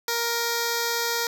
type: tone with notch filter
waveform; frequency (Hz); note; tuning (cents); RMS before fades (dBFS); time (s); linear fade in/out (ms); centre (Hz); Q
5% pulse; 468; A#4; +7; -26; 0.08-1.27; 2; 2800; 1.7
effects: none